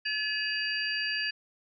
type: tone cluster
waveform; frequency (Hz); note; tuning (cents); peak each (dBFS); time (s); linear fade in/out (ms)
sine; 1711 / 2538 / 2859 / 4693; A6 / D#7 / F7 / D8; -49 / +34 / +40 / -2; -32 / -36 / -37 / -33; 0.05-1.31; 10
effects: none